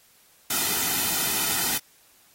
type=noise with comb filter; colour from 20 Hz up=white; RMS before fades=-25 dBFS; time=0.5-1.78 s; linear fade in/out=5 ms; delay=1.8 ms; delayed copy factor=-0.65; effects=white hiss -58 dBFS RMS until 2.34 s + AAC 48 kbps